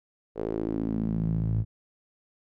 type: tone with band-pass filter sweep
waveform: sawtooth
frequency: 54.7 Hz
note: A1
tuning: 9 cents flat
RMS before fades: -28 dBFS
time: 0.35-1.65 s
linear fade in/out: 50 ms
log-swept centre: 460 to 110 Hz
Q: 3.4
effects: none